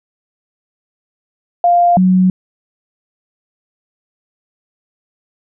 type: tone pair in turn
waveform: sine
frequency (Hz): 698.5 / 185.01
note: F5 / F#3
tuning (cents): 0 / 0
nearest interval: octave + major seventh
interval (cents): 2300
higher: first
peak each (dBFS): -7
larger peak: neither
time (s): 1.64-1.97 / 1.97-2.3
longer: neither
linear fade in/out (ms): 2
effects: none